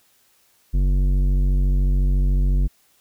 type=tone with tanh clipping; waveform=sine; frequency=47 Hz; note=F#1; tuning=28 cents sharp; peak=-17 dBFS; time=0.73-2.68 s; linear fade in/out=20 ms; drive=12 dB; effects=white hiss -60 dBFS RMS until 3 s